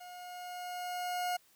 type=tone with level ramp; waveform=40% pulse; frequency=718 Hz; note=F5; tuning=48 cents sharp; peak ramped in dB=-46 to -30 dBFS; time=0-1.37 s; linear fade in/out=10 ms; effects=white hiss -66 dBFS RMS until 1.55 s

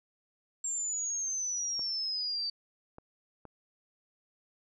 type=exponential sweep; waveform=sine; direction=down; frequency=7459 to 4600 Hz; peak=-31 dBFS; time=0.64-2.5 s; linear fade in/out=5 ms
type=clicks; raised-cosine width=1 ms; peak=-33 dBFS; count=3; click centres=1.794 / 2.984 / 3.453 s
effects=none

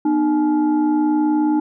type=tone with frequency modulation; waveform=sine; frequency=304.1 Hz; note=D#4; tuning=40 cents flat; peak=-14 dBFS; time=0.05-1.6 s; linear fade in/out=5 ms; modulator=549 Hz; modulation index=0.6; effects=none

